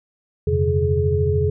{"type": "tone cluster", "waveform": "sine", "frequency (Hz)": [85.8, 99, 132.8, 146.4, 421.4], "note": ["F2", "G2", "C3", "D3", "G#4"], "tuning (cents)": [-30, 18, 26, -5, 25], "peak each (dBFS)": [-20, -27, -23, -27, -20], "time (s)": [0.47, 1.5], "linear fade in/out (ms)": 5, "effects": []}